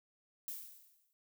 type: noise with exponential decay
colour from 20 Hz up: violet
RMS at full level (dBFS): -41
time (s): 0.48-1.13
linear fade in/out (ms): 0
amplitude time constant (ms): 140
effects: noise-tail reverb RT60 0.2 s tail -25 dB re dry